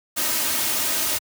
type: noise with comb filter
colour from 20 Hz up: white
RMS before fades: -23 dBFS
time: 0.16-1.19 s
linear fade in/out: 20 ms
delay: 3.2 ms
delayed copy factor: +0.55
effects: high-pass 80 Hz 12 dB/octave